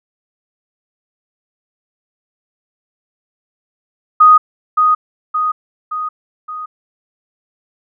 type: tone with echo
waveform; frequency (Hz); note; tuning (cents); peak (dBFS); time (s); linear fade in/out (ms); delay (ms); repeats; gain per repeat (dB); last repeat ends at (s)
sine; 1244.5; D#6; 0; -3; 4.2-4.38; 10; 570; 4; -5; 6.66
effects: none